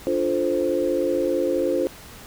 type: chord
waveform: sine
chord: D minor seventh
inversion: none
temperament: equal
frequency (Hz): 293.7 / 349.2 / 440 / 523.3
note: D4 / F4 / A4 / C5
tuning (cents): 0 / 0 / 0 / 0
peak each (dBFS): -27 / -24 / -28 / -23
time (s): 0.07-1.87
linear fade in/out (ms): 0
effects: pink hiss -43 dBFS RMS until 2.26 s